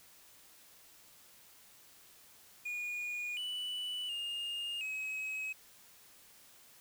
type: tone with pitch steps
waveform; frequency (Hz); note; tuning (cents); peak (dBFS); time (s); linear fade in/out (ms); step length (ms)
triangle; 2443 / 2969 / 2829 / 2552; D#7 / F#7 / F7 / D#7; -32 / +5 / +22 / +43; -35; 2.65-5.53; 10; 720
effects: white hiss -60 dBFS RMS until 6.8 s